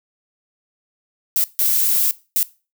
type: noise bursts at uneven times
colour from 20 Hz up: violet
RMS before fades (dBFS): -17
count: 3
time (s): 1.36-1.44 / 1.59-2.11 / 2.36-2.43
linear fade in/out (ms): 0
effects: noise-tail reverb RT60 0.3 s tail -19 dB re dry